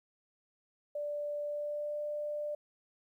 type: tone with pitch glide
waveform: sine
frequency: 587 to 593.5 Hz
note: D5 to D5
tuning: -1 to +18 cents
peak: -34 dBFS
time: 0.95-2.55 s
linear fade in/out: 5 ms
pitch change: +19 cents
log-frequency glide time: 1.42-2.01 s
effects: 12-bit